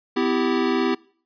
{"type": "chord", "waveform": "square", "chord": "E minor", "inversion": "second", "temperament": "equal with one note detuned", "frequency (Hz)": [253.2, 329.6, 392], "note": ["B3", "E4", "G4"], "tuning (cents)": [43, 0, 0], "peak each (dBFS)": [-24, -25, -24], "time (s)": [0.16, 0.95], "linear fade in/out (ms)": 10, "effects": ["noise-tail reverb RT60 0.5 s tail -23 dB re dry", "resampled to 11025 Hz"]}